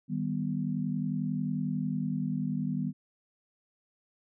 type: chord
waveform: sine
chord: Eb augmented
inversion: none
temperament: equal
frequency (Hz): 155.56 / 196 / 246.9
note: Eb3 / G3 / B3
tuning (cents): 0 / 0 / 0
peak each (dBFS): -33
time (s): 0.08-2.93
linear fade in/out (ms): 50
effects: none